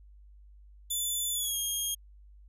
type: tone with pitch glide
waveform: 5% pulse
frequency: 3500 to 3247 Hz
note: A7 to G#7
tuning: -10 to -40 cents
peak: -22 dBFS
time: 0.9-1.95 s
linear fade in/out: 10 ms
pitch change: -130 cents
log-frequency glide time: 1.33-1.57 s
effects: added 50 Hz sine -51 dBFS peak until 2.48 s + resampled to 32000 Hz